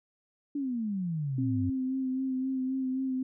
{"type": "exponential sweep", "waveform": "sine", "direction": "down", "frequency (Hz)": [293.7, 92.5], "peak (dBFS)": -29, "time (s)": [0.55, 1.7], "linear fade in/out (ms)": 5}
{"type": "tone with vibrato", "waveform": "sine", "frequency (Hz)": 261.6, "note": "C4", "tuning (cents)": 0, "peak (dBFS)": -28, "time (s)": [1.38, 3.23], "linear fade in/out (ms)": 5, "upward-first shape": "sine", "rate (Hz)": 3.8, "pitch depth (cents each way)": 27}
{"effects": []}